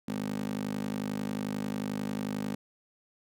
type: tone with high-pass filter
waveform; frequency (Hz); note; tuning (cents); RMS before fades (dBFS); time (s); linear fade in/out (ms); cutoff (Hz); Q
15% pulse; 51.2; G#1; -24; -34; 0.08-2.55; 5; 230; 3.3
effects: none